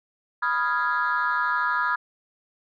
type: chord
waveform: sine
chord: F half-diminished seventh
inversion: second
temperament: equal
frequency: 987.8 / 1244.5 / 1396.9 / 1661.2 Hz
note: Cb6 / Eb6 / F6 / Ab6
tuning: 0 / 0 / 0 / 0 cents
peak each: -26 dBFS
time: 0.42-1.96 s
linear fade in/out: 10 ms
effects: tanh soft clip ceiling -15 dBFS